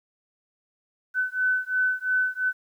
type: beating tone pair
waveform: sine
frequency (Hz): 1508 / 1510.9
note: F#6 / F#6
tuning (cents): +32 / +36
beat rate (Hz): 2.9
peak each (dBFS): -25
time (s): 1.14-2.53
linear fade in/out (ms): 50
effects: 10-bit